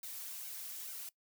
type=noise with flanger; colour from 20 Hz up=blue; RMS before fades=-45 dBFS; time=0.03-1.09 s; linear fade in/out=2 ms; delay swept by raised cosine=1.3 to 4.3 ms; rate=2.3 Hz; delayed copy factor=+0.8; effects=noise-tail reverb RT60 0.1 s tail -20 dB re dry